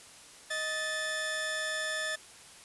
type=tone pair together; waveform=sawtooth; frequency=626.6 / 1752 Hz; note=D#5 / A6; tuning=+12 / -8 cents; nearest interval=octave + tritone; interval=1780 cents; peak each=-34 / -29 dBFS; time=0.5-2.16 s; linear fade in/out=10 ms; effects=white hiss -52 dBFS RMS until 2.64 s + resampled to 24000 Hz